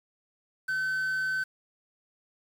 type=tone with quantisation; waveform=triangle; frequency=1526 Hz; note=G6; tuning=47 cents flat; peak=-25 dBFS; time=0.68-1.44 s; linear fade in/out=10 ms; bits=8; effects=none